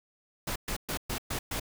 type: noise bursts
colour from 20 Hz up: pink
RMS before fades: -33 dBFS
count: 6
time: 0.47-1.598 s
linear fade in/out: 5 ms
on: 88 ms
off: 120 ms
effects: none